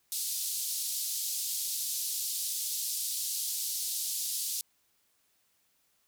white band-pass noise, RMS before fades -34 dBFS, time 0.12-4.61 s, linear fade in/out 0 ms, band 3900 to 14000 Hz, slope 24 dB/octave, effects white hiss -72 dBFS RMS until 6.07 s

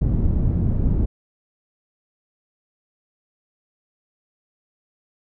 pink low-pass noise, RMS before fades -19 dBFS, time 0.01-1.06 s, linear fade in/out 10 ms, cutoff 190 Hz, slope 12 dB/octave, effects none

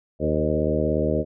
harmonic tone with a mistuned harmonic, 77 Hz, D#2, 17 cents flat, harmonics 1 / 2 / 3 / 4 / 5 / 6 / 7 / 8, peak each -28 / -28 / -28 / -28 / -28 / -28 / -28 / -28 dBFS, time 0.19-1.25 s, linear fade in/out 50 ms, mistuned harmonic 7, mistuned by -21 cents, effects none

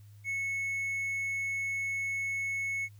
triangle tone, 2200 Hz, C#7, 14 cents flat, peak -29 dBFS, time 0.24-2.89 s, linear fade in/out 50 ms, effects added 103 Hz sine -50 dBFS peak until 2.99 s + white hiss -68 dBFS RMS until 2.99 s

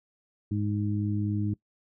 harmonic tone, 103.83 Hz, G#2, in tune, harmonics 1 / 2 / 3, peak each -28 / -31 / -33 dBFS, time 0.51-1.54 s, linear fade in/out 5 ms, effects noise-tail reverb RT60 0.1 s tail -21 dB re dry

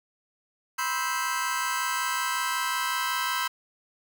sawtooth chord, C major seventh, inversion third, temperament just, 981.1 / 1046.5 / 1308.1 / 1569.8 Hz, B5 / C6 / E6 / G6, -12 / 0 / -14 / +2 cents, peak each -28 dBFS, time 0.78-3.48 s, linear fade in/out 10 ms, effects none

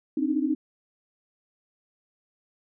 sine tone cluster, 262.6 / 298.2 / 312.7 Hz, C4 / D4 / D#4, +6 / +27 / +9 cents, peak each -27 dBFS, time 0.17-0.55 s, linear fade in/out 5 ms, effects none

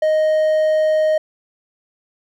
triangle tone, 622.3 Hz, D#5, in tune, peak -11 dBFS, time 0.02-1.18 s, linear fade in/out 5 ms, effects none

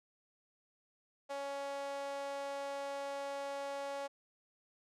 sawtooth tone with high-pass filter, 279 Hz, C#4, 11 cents sharp, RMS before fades -41 dBFS, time 1.29-4.08 s, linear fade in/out 20 ms, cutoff 650 Hz, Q 9.4, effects low-pass 9000 Hz 12 dB/octave

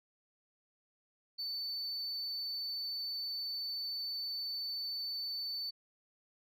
sine tone, 4513 Hz, C#8, 30 cents sharp, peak -34 dBFS, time 1.38-5.71 s, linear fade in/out 20 ms, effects tanh soft clip ceiling -35 dBFS

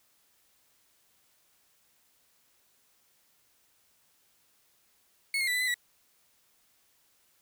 35% pulse tone with pitch steps, 2194 / 2129 / 1977 / 1994 / 2018 / 1945 Hz, C#7 / C7 / B6 / B6 / B6 / B6, -18 / +30 / +1 / +16 / +37 / -27 cents, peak -25 dBFS, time 5.34-5.742 s, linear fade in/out 2 ms, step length 67 ms, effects white hiss -68 dBFS RMS until 7.41 s

